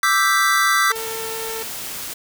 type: chord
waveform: square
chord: E minor seventh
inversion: third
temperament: equal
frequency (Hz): 1174.7 / 1318.5 / 1568 / 1975.5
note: D6 / E6 / G6 / B6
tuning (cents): 0 / 0 / 0 / 0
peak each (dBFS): -21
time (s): 0.03-0.92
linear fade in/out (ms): 2
type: tone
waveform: sawtooth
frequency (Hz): 448.6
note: A4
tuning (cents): +34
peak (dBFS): -24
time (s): 0.9-1.63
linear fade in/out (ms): 5
type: noise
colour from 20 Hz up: white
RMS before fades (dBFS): -30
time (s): 0.95-2.14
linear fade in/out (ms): 10
effects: none